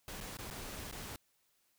pink noise with dropouts, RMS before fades -45 dBFS, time 0.08-1.16 s, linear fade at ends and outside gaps 1 ms, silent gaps 0.204-0.21 / 0.371-0.387 / 0.502-0.509 / 0.913-0.925 s, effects white hiss -75 dBFS RMS until 1.78 s

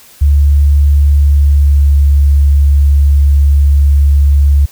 sine tone with pitch glide, 71.8 to 70.93 Hz, D2 to C#2, -39 to +40 cents, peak -4 dBFS, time 0.21-4.66 s, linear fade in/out 10 ms, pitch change -21 cents, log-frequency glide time 1.2-1.95 s, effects white hiss -40 dBFS RMS until 4.71 s

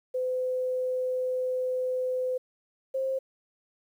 sine tone pair in turn, 509 / 530 Hz, C5 / C5, -48 / +22 cents, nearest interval minor second, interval 70 cents, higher second, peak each -26 dBFS, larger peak neither, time 0.14-2.38 / 2.94-3.19 s, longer first, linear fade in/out 10 ms, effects 10-bit

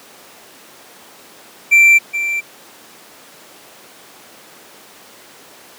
triangle tone with echo, 2349 Hz, D7, in tune, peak -4 dBFS, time 1.71-1.99 s, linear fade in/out 20 ms, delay 420 ms, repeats 1, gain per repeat -11 dB, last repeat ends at 2.41 s, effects pink hiss -41 dBFS RMS until 5.78 s + high-pass 300 Hz 12 dB/octave

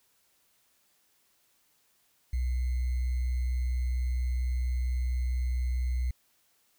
sine tone with sample-and-hold, 62.2 Hz, B1, 13 cents sharp, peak -26 dBFS, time 2.33-6.11 s, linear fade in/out 5 ms, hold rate 2100 Hz, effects white hiss -69 dBFS RMS until 6.78 s

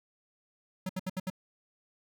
square tone bursts, 186.4 Hz, F#3, 13 cents sharp, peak -32 dBFS, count 5, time 0.86-1.301 s, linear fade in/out 5 ms, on 33 ms, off 69 ms, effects none

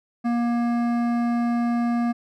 sine tone with hard clipping, 237.1 Hz, A#3, 30 cents sharp, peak -22 dBFS, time 0.24-2.13 s, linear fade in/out 20 ms, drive 13 dB, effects none

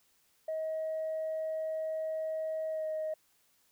sine tone with pitch glide, 634 to 626 Hz, D#5 to D#5, +32 to +10 cents, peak -31 dBFS, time 0.48-3.14 s, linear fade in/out 5 ms, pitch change -22 cents, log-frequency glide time 2.7-2.86 s, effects tanh soft clip ceiling -29 dBFS + white hiss -70 dBFS RMS until 3.71 s

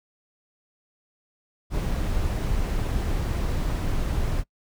brown noise, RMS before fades -25 dBFS, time 1.7-4.44 s, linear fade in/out 50 ms, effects noise-tail reverb RT60 0.1 s tail -23 dB re dry

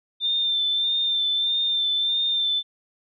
sine tone with vibrato, 3579 Hz, A7, 29 cents sharp, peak -20 dBFS, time 0.2-2.63 s, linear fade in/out 50 ms, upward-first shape sine, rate 1.6 Hz, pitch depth 28 cents each way, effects none

